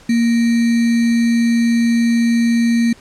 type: tone with sample-and-hold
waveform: sine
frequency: 233.1 Hz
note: A#3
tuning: in tune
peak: -11 dBFS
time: 0.09-2.93 s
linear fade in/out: 5 ms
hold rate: 2100 Hz
effects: pink hiss -45 dBFS RMS until 3 s + low-pass 8000 Hz 12 dB/octave